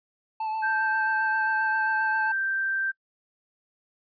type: tone with vibrato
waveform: triangle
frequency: 875 Hz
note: A5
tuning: 10 cents flat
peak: -25 dBFS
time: 0.4-2.32 s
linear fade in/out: 5 ms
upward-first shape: sine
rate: 7.5 Hz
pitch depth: 22 cents each way
type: tone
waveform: sine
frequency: 1568 Hz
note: G6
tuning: in tune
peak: -24 dBFS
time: 0.62-2.92 s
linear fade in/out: 20 ms
effects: noise-tail reverb RT60 0.1 s tail -23 dB re dry + resampled to 11025 Hz